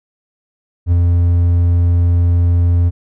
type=tone with ADSR envelope; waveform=triangle; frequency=86.7 Hz; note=F2; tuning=12 cents flat; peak=-5 dBFS; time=0.86-2.91 s; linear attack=61 ms; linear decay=8 ms; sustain=-2 dB; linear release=32 ms; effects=none